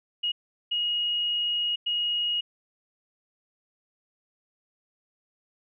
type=tone bursts at uneven times; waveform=sine; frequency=2883 Hz; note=F#7; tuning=46 cents flat; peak=-24 dBFS; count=3; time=0.23-0.32 / 0.71-1.76 / 1.86-2.41 s; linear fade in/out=10 ms; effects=none